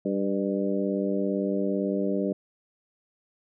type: harmonic tone with a mistuned harmonic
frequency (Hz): 97.8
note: G2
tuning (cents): -4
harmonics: 2 / 3 / 4 / 5 / 6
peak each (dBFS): -28 / -30 / -31 / -32 / -33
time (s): 0.05-2.33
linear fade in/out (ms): 5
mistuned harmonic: 6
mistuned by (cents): +36
effects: none